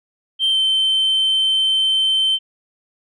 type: tone with pitch glide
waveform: sine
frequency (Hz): 3136 to 3096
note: G7 to G7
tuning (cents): 0 to -22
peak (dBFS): -12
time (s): 0.39-2.39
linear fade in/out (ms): 50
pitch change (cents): -22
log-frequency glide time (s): 0.5-0.57
effects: tanh soft clip ceiling -12 dBFS